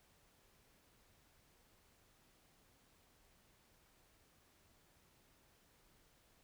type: silence
effects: pink hiss -71 dBFS RMS until 6.43 s